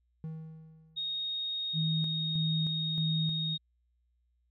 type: tone with exponential decay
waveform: triangle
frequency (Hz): 159.2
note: D#3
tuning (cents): +40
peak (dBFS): -33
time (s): 0.24-1.39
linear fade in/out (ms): 0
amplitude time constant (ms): 250
type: tone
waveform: sine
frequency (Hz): 3729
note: A#7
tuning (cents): 0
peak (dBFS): -32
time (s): 0.96-3.58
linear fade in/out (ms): 20
type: tone with tremolo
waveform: sine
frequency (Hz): 159.3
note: D#3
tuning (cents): +41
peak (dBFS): -28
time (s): 1.73-3.58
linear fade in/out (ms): 50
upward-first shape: square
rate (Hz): 1.6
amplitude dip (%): 45
effects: added 60 Hz sine -70 dBFS peak until 4.5 s